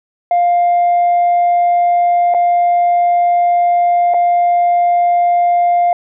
sine tone with dropouts, 701 Hz, F5, 6 cents sharp, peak -7 dBFS, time 0.31-5.93 s, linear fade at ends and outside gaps 2 ms, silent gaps 2.34-2.346 / 4.138-4.143 s, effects tanh soft clip ceiling -7 dBFS

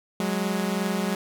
sawtooth tone pair together, 185.04 / 207.7 Hz, F#3 / G#3, 0 / 0 cents, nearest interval major second, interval 200 cents, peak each -23 dBFS, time 0.2-1.15 s, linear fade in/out 2 ms, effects none

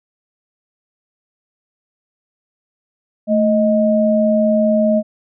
sine tone pair together, 220 / 624.8 Hz, A3 / D#5, 0 / +7 cents, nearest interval octave + tritone, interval 1807 cents, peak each -14 dBFS, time 3.27-5.03 s, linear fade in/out 50 ms, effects none

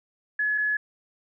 sine tone pair in turn, 1700 / 1700 Hz, G#6 / G#6, +40 / +40 cents, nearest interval unison, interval 0 cents, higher neither, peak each -22 dBFS, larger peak neither, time 0.39-0.58 / 0.58-0.77 s, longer neither, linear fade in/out 5 ms, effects none

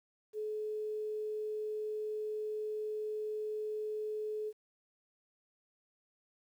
sine tone, 427.9 Hz, A4, 48 cents flat, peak -35 dBFS, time 0.33-4.53 s, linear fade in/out 50 ms, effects 11-bit

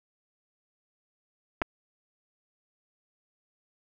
clicks, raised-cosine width 0.5 ms, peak -13 dBFS, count 2, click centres 1.617 / 1.62 s, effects none

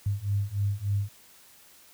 sine beating tone pair, 99.1 / 102.5 Hz, G2 / G#2, +19 / -22 cents, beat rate 3.4 Hz, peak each -29 / -28 dBFS, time 0.06-1.09 s, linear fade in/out 5 ms, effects white hiss -55 dBFS RMS until 1.93 s

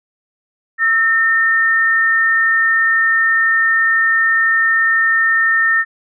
sine tone pair together, 1318.5 / 1818 Hz, E6 / A#6, 0 / -44 cents, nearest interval tritone, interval 556 cents, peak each -20 / -11 dBFS, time 0.78-5.85 s, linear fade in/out 50 ms, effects none

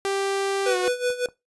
sawtooth tone with pitch glide, 392.9 to 364.5 Hz, G4 to F#4, +4 to -26 cents, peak -19 dBFS, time 0.05-0.88 s, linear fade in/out 0 ms, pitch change -130 cents, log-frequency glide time 0.67-0.76 s
square tone with tremolo, 493.9 Hz, B4, in tune, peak -20 dBFS, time 0.66-1.26 s, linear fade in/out 2 ms, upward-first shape sine, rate 5.4 Hz, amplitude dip 80%
clicks, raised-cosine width 1 ms, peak -29 dBFS, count 2, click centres 1.103 / 1.287 s
effects noise-tail reverb RT60 0.2 s tail -20 dB re dry + resampled to 24000 Hz

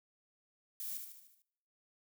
violet noise with echo, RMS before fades -42 dBFS, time 0.8-0.97 s, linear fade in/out 0 ms, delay 75 ms, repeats 6, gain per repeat -5 dB, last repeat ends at 1.42 s, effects noise-tail reverb RT60 0.9 s tail -25 dB re dry

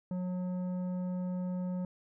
triangle tone with tanh clipping, 181.5 Hz, F#3, 33 cents flat, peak -34 dBFS, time 0.11-1.85 s, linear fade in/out 2 ms, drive 14 dB, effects none

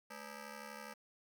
10% pulse ring-modulated tone, 358.2 Hz, F4, 44 cents sharp, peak -36 dBFS, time 0.1-0.94 s, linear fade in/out 10 ms, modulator 143 Hz, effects none

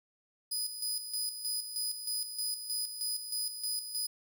20% pulse tone with tremolo, 4978 Hz, D#8, in tune, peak -26 dBFS, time 0.51-4.07 s, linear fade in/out 10 ms, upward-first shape square, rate 3.2 Hz, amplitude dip 60%, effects none

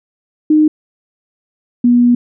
sine tone pair in turn, 307 / 242.2 Hz, D#4 / B3, -23 / -34 cents, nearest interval major third, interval 411 cents, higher first, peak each -6 dBFS, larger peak neither, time 0.5-0.68 / 1.84-2.15 s, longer second, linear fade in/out 5 ms, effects none

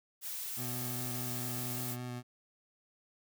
blue noise, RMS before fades -40 dBFS, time 0.21-1.97 s, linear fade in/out 50 ms
25% pulse tone with vibrato, 123.47 Hz, B2, in tune, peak -35 dBFS, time 0.56-2.23 s, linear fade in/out 50 ms, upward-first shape square, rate 4.9 Hz, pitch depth 11 cents each way
effects none

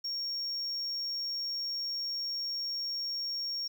sine tone, 5540 Hz, F8, 15 cents flat, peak -30 dBFS, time 0.04-3.68 s, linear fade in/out 10 ms, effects tanh soft clip ceiling -31 dBFS + 10-bit

